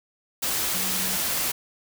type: tone in noise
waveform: sine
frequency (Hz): 187.1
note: F#3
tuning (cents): +20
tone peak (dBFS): -36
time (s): 0.74-1.17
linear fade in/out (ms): 10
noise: white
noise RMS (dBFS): -26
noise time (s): 0.42-1.52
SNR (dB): -13
effects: none